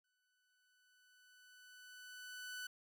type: tone with exponential growth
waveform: sawtooth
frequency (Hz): 1495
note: F#6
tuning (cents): +17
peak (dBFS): -40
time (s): 0.04-2.67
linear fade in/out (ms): 5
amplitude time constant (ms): 570
effects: none